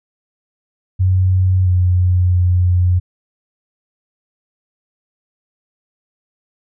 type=tone with pitch steps; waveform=sine; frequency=92.9 / 90.3 / 89.7 Hz; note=F#2 / F#2 / F2; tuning=+7 / -42 / +47 cents; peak=-10 dBFS; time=0.99-3 s; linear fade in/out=20 ms; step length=670 ms; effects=none